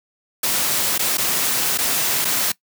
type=noise with dropouts; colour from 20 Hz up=white; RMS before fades=-20 dBFS; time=0.43-2.52 s; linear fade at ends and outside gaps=5 ms; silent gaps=0.98-0.992 / 1.172-1.181 / 1.776-1.785 / 2.247-2.251 s; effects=noise-tail reverb RT60 0.1 s tail -21 dB re dry + high-pass 100 Hz 12 dB/octave